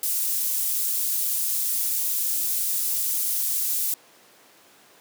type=high-pass noise; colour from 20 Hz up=pink; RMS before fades=-25 dBFS; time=0.03-3.94 s; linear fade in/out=2 ms; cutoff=11000 Hz; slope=12 dB/octave; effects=pink hiss -53 dBFS RMS until 5 s + high-pass 300 Hz 12 dB/octave